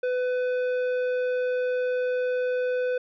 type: tone with tanh clipping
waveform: triangle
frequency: 501 Hz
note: B4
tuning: 25 cents sharp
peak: -25 dBFS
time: 0.03-2.98 s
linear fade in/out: 5 ms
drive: 14 dB
effects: none